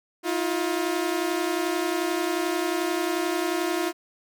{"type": "tone pair together", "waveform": "sawtooth", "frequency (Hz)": [321.7, 353], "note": ["E4", "F4"], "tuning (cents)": [-42, 19], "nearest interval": "major second", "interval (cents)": 161, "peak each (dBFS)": [-24, -22], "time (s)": [0.23, 3.93], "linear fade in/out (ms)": 50, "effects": []}